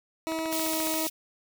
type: tone with pitch glide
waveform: 20% pulse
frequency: 322.1 to 317.7 Hz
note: E4 to D#4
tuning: -40 to +36 cents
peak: -24 dBFS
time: 0.27-1.07 s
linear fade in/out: 0 ms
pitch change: -24 cents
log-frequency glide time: 0.44-0.83 s
type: click train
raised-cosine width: 0.3 ms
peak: -21 dBFS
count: 10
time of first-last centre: 0.32-0.941 s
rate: 14.5 Hz
type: high-pass noise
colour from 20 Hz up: white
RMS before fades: -32 dBFS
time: 0.51-1.1 s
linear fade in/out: 20 ms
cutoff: 2600 Hz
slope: 24 dB/octave
effects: none